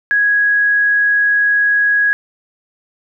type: tone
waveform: sine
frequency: 1661.2 Hz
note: G#6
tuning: in tune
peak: -10 dBFS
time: 0.11-2.13 s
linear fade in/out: 0 ms
effects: none